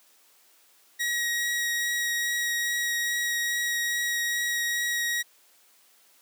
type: tone with vibrato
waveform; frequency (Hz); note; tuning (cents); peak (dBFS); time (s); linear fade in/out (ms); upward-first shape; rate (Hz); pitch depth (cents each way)
sawtooth; 1900; A#6; +33; -22; 0.99-5.23; 20; triangle; 2.4; 9
effects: white hiss -60 dBFS RMS until 6.21 s + high-pass 300 Hz 12 dB/octave